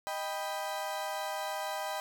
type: chord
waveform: 35% pulse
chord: Eb augmented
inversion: none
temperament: equal with one note detuned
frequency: 622.3 / 789.4 / 987.8 Hz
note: Eb5 / G5 / B5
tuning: 0 / +12 / 0 cents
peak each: -37 / -36 / -38 dBFS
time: 0.07-2 s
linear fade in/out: 0 ms
effects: none